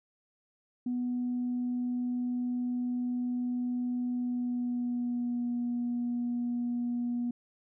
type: tone with pitch glide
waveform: sine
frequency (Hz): 246.4 to 241.2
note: B3 to B3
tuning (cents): -4 to -41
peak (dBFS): -28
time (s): 0.86-7.31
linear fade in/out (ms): 5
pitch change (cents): -37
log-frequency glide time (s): 4.13-5.5
effects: tanh soft clip ceiling -25 dBFS